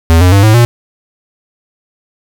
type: tone with pitch steps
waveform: square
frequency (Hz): 82.41 / 90.39 / 99.14 / 108.74 / 119.27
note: E2 / F#2 / G2 / A2 / A#2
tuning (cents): 0 / -40 / +20 / -20 / +40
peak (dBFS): -4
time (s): 0.1-0.65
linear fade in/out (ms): 0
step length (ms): 110
effects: none